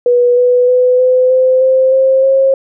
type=tone with pitch steps; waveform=sine; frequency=487.5 / 494.3 / 501.2 / 508.2 / 515.3 / 522.5 / 529.8 / 537.2 Hz; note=B4 / B4 / B4 / B4 / C5 / C5 / C5 / C5; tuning=-23 / +1 / +25 / +49 / -27 / -2 / +22 / +46 cents; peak=-6 dBFS; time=0.06-2.54 s; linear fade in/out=2 ms; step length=310 ms; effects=none